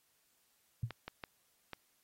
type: tone with exponential decay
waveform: sine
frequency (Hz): 116.54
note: A#2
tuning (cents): 0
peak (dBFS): -29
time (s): 0.83-0.93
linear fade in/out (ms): 5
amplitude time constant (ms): 20
type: clicks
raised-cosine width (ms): 0.3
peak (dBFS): -26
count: 4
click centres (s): 0.907 / 1.08 / 1.238 / 1.733
effects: white hiss -74 dBFS RMS until 2.03 s + AAC 48 kbps